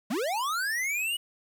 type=linear sweep; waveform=square; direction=up; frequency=185 to 2942 Hz; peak=-28 dBFS; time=0.1-1.17 s; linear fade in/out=10 ms; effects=9-bit